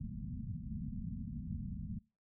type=low-pass noise; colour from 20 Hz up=white; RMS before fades=-42 dBFS; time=0-1.99 s; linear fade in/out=10 ms; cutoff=240 Hz; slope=96 dB/octave; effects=noise-tail reverb RT60 0.3 s tail -24 dB re dry